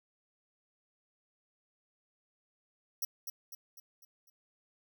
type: tone with echo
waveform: 5% pulse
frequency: 5700 Hz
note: F8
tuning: 34 cents sharp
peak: -26 dBFS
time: 3.02-3.05 s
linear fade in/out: 5 ms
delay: 250 ms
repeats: 5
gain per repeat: -6 dB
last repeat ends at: 4.3 s
effects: none